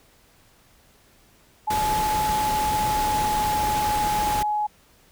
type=tone with pitch glide; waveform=sine; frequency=853 to 841.3 Hz; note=G#5 to G#5; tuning=+46 to +22 cents; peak=-21 dBFS; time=1.67-4.67 s; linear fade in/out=10 ms; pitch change=-24 cents; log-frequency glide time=2.29-4.24 s
type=noise; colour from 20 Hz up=pink; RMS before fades=-29 dBFS; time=1.7-4.43 s; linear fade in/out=5 ms
effects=pink hiss -57 dBFS RMS until 5.11 s